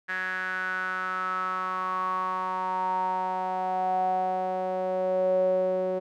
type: tone with band-pass filter sweep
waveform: sawtooth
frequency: 185.6 Hz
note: F#3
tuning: 6 cents sharp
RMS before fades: -28 dBFS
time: 0.08-6 s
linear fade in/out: 20 ms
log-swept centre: 1700 to 490 Hz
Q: 8.5
effects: none